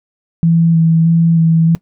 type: tone with vibrato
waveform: sine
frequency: 164.81 Hz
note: E3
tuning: in tune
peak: -7 dBFS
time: 0.43-1.75 s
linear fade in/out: 0 ms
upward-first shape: square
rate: 1.6 Hz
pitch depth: 15 cents each way
effects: noise-tail reverb RT60 0.1 s tail -19 dB re dry